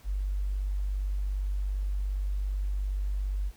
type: tone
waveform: sine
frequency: 48.69 Hz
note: G1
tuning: 11 cents flat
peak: -27 dBFS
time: 0.04-3.52 s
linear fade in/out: 50 ms
effects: pink hiss -58 dBFS RMS until 3.56 s